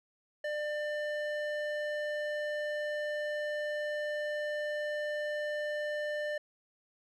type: tone with band-pass filter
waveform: square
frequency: 597 Hz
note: D5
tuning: 28 cents sharp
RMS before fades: -35 dBFS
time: 0.44-6.38 s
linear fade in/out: 5 ms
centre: 1200 Hz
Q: 2.2
effects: none